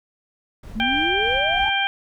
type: noise with tremolo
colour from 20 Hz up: brown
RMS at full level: -35 dBFS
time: 0.63-1.7 s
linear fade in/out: 5 ms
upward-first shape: triangle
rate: 3.3 Hz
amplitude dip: 55%
type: exponential sweep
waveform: sine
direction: up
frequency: 208.9 to 891 Hz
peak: -24 dBFS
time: 0.75-1.7 s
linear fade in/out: 20 ms
type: harmonic tone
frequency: 790 Hz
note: G5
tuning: 13 cents sharp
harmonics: 1 / 2 / 3 / 4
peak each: -24 / -24 / -24 / -24 dBFS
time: 0.8-1.87 s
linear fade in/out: 0 ms
effects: none